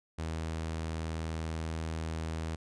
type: tone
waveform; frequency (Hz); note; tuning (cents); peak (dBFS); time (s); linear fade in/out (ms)
sawtooth; 80.5; E2; -41; -30; 0.18-2.56; 10
effects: resampled to 22050 Hz